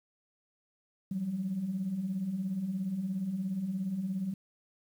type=beating tone pair; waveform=sine; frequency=174.61 / 191.61 Hz; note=F3 / G3; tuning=0 / -39 cents; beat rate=17 Hz; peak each=-39 / -31 dBFS; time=1.11-4.34 s; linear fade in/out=5 ms; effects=tanh soft clip ceiling -24 dBFS + 10-bit